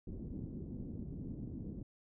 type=low-pass noise; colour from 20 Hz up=white; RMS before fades=-44 dBFS; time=0.07-1.83 s; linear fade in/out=5 ms; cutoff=280 Hz; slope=24 dB/octave; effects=none